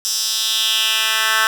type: tone with high-pass filter sweep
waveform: 10% pulse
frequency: 220 Hz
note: A3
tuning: in tune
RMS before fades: -18 dBFS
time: 0.05-1.47 s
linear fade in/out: 0 ms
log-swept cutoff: 5700 to 1600 Hz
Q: 2.5
effects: none